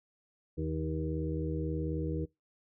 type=harmonic tone with a mistuned harmonic; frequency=78.6 Hz; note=D#2; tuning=18 cents sharp; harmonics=1 / 2 / 4 / 5 / 6; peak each=-36 / -36 / -37 / -43 / -40 dBFS; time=0.57-2.26 s; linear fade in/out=20 ms; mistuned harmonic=6; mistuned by=+19 cents; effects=noise-tail reverb RT60 0.2 s tail -23 dB re dry